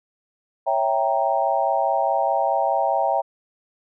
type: chord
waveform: sine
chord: C# diminished seventh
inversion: none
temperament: equal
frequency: 554.4 / 659.3 / 784 / 932.3 Hz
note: C#5 / E5 / G5 / Bb5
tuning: 0 / 0 / 0 / 0 cents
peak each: -25 / -23 / -22 / -25 dBFS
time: 0.66-3.22 s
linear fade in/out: 20 ms
effects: none